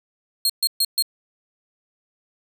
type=tone bursts; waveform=sawtooth; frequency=4246 Hz; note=C8; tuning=25 cents sharp; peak=-14 dBFS; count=4; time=0.45-1.024 s; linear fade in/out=2 ms; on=46 ms; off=130 ms; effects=none